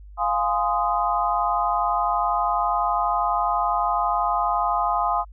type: chord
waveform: sine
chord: F minor seventh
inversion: none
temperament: equal with one note detuned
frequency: 698.5 / 830.6 / 1036.3 / 1244.5 Hz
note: F5 / Ab5 / C6 / Eb6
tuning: 0 / 0 / -17 / 0 cents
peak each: -25 dBFS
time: 0.17-5.25 s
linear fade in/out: 50 ms
effects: added 50 Hz sine -40 dBFS peak until 5.32 s